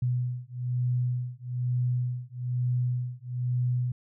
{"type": "beating tone pair", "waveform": "sine", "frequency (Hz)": [123.47, 124.57], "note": ["B2", "B2"], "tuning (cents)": [0, 15], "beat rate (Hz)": 1.1, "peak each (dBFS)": -29, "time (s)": [0.02, 3.92], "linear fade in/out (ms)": 5, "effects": []}